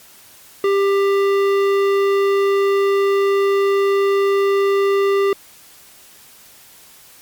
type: tone with tanh clipping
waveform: sine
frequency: 396.1 Hz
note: G4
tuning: 18 cents sharp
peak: -15 dBFS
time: 0.64-5.33 s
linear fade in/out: 2 ms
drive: 16 dB
effects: white hiss -45 dBFS RMS until 7.21 s + MP3 96 kbps